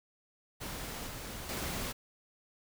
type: noise with level steps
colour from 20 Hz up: pink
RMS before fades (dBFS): -41 / -43 / -37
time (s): 0.6-1.93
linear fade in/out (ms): 20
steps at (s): 1.07 / 1.49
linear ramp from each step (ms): 2
effects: none